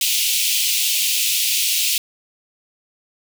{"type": "high-pass noise", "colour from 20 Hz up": "pink", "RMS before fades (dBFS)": -19, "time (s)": [0.01, 1.98], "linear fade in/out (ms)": 2, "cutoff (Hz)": 2500, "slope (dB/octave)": 48, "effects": []}